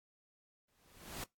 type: noise with exponential growth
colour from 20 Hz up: pink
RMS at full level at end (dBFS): -40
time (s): 0.68-1.24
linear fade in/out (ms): 5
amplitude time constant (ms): 120
effects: noise-tail reverb RT60 0.2 s tail -26 dB re dry + AAC 64 kbps